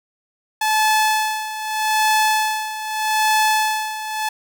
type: tone with tremolo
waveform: sawtooth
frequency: 865 Hz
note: A5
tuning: 30 cents flat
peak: -10 dBFS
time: 0.61-4.29 s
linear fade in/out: 5 ms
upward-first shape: sine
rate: 0.81 Hz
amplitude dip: 75%
effects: none